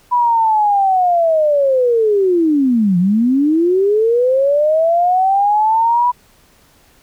sine linear two-way sweep, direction down then up, 987.8 to 171.3 to 987.8 Hz, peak -10 dBFS, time 0.11-6.12 s, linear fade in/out 20 ms, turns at 2.98 s, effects pink hiss -51 dBFS RMS until 7.02 s

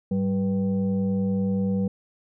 sine tone with frequency modulation, 192.7 Hz, G3, 29 cents flat, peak -21 dBFS, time 0.11-1.88 s, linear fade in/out 5 ms, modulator 295 Hz, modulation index 0.62, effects none

